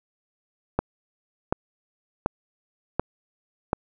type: click train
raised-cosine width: 1 ms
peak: -7 dBFS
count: 5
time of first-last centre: 0.79-3.731 s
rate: 1.36 Hz
effects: none